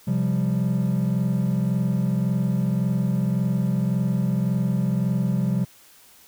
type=chord; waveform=triangle; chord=C suspended fourth; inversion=none; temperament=just; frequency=130.81 / 174.42 / 196.22 Hz; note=C3 / F3 / G3; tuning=0 / -2 / +2 cents; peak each=-22 dBFS; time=0.07-5.65 s; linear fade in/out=10 ms; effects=tanh soft clip ceiling -9 dBFS + white hiss -52 dBFS RMS until 6.27 s